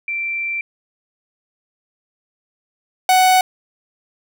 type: tone pair in turn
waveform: sine / 45% pulse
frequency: 2349 / 744.4 Hz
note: D7 / F#5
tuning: 0 / +10 cents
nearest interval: octave + minor sixth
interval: 1990 cents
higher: first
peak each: -20 / -10 dBFS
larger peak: second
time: 0.08-0.61 / 3.09-3.41 s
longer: first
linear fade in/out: 2 ms
effects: none